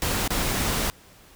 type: noise with dropouts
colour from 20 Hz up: pink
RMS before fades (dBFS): -25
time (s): 0.02-0.9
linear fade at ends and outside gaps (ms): 0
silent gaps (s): 0.277-0.305
effects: pink hiss -52 dBFS RMS until 1.35 s